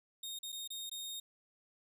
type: tone with dropouts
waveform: sawtooth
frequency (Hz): 3702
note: A#7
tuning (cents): -13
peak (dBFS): -38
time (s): 0.23-1.2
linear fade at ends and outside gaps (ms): 5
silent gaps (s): 0.389-0.43 / 0.521-0.525 / 0.676-0.703 / 0.896-0.914
effects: none